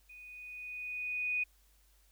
sine tone with level ramp, 2480 Hz, D#7, 6 cents flat, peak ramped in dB -50 to -29 dBFS, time 0.09-1.44 s, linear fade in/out 10 ms, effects added 50 Hz sine -65 dBFS peak until 2.11 s + white hiss -70 dBFS RMS until 2.11 s

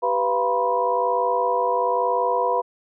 sine tone cluster, 390.3 / 495.3 / 688 / 971 / 1032 Hz, G4 / B4 / F5 / B5 / C6, -8 / +5 / -26 / -30 / -24 cents, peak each -30 / -23 / -26 / -22 / -30 dBFS, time 0.02-2.62 s, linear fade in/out 20 ms, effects none

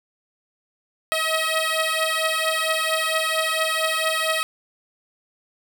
10% pulse beating tone pair, 636 / 640.4 Hz, D#5 / D#5, +38 / +50 cents, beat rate 4.4 Hz, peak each -15 dBFS, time 1.12-4.43 s, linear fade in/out 0 ms, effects none

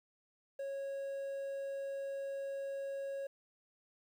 triangle tone with quantisation, 550 Hz, C#5, 14 cents flat, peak -36 dBFS, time 0.59-3.27 s, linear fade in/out 5 ms, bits 11, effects none

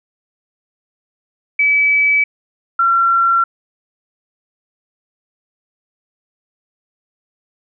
sine tone pair in turn, 2293 / 1363.4 Hz, D7 / F6, -42 / -42 cents, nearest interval major sixth, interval 900 cents, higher first, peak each -10 dBFS, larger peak neither, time 1.59-2.24 / 2.79-3.44 s, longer neither, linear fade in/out 5 ms, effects none

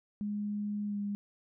sine tone with pitch glide, 207 to 203.4 Hz, G#3 to G#3, -5 to -36 cents, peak -32 dBFS, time 0.21-1.15 s, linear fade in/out 0 ms, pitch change -31 cents, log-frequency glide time 0.86-0.98 s, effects none

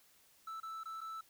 triangle tone with dropouts, 1318.5 Hz, E6, in tune, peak -40 dBFS, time 0.47-1.21 s, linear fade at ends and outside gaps 5 ms, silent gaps 0.602-0.63 / 0.835-0.856 / 1.007-1.013 s, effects white hiss -67 dBFS RMS until 1.29 s

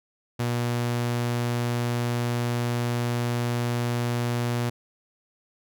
sawtooth tone, 120 Hz, B2, 49 cents flat, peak -20 dBFS, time 0.39-4.7 s, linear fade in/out 10 ms, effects none

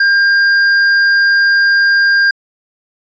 sine tone with tanh clipping, 1602 Hz, G6, 37 cents sharp, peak -9 dBFS, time 0-2.31 s, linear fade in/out 5 ms, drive 10 dB, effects resampled to 16000 Hz

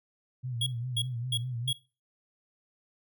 sine tone with vibrato, 122.2 Hz, B2, 18 cents flat, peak -32 dBFS, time 0.43-1.73 s, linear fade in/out 20 ms, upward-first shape sine, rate 5 Hz, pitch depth 91 cents each way
square tone bursts, 3322 Hz, G#7, in tune, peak -27 dBFS, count 4, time 0.61-1.73 s, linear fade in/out 5 ms, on 55 ms, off 300 ms
effects noise-tail reverb RT60 0.3 s tail -19 dB re dry

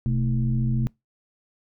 sine tone with frequency modulation, 125.9 Hz, B2, 34 cents sharp, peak -20 dBFS, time 0.06-0.87 s, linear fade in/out 0 ms, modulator 94.7 Hz, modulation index 0.91, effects noise-tail reverb RT60 0.2 s tail -25 dB re dry

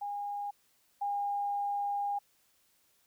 sine tone pair in turn, 815 / 810.3 Hz, G#5 / G#5, -33 / -43 cents, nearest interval unison, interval 10 cents, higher first, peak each -34 / -30 dBFS, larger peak second, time 0.01-0.51 / 1.01-2.19 s, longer second, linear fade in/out 10 ms, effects white hiss -70 dBFS RMS until 3.06 s

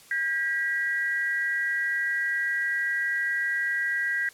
sine tone pair together, 1610 / 1937.5 Hz, G6 / B6, +46 / -34 cents, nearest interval minor third, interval 320 cents, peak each -27 dBFS, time 0.11-4.29 s, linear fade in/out 2 ms, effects white hiss -52 dBFS RMS until 4.33 s + low-pass 12000 Hz 12 dB/octave

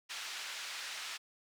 pink band-pass noise, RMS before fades -43 dBFS, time 0.09-1.18 s, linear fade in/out 20 ms, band 1700 to 5900 Hz, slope 12 dB/octave, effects none

